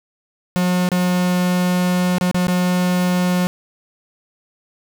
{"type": "tone with dropouts", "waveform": "45% pulse", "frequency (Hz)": 180.1, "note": "F#3", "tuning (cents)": -46, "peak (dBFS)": -15, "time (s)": [0.56, 3.47], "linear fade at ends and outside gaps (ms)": 0, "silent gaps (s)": [[0.889, 0.917], [2.183, 2.211], [2.313, 2.345], [2.47, 2.482]], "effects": []}